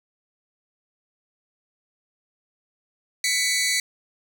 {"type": "tone pair together", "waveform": "15% pulse", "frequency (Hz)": [1995, 2239], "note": ["B6", "C#7"], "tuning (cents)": [17, 17], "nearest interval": "major second", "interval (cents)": 200, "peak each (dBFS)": -17, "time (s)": [3.24, 3.8], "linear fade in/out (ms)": 2, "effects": []}